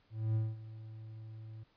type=tone with ADSR envelope; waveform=triangle; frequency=110.2 Hz; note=A2; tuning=3 cents sharp; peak=-26 dBFS; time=0.1-1.64 s; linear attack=250 ms; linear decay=210 ms; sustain=-17 dB; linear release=11 ms; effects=pink hiss -71 dBFS RMS until 1.76 s + resampled to 11025 Hz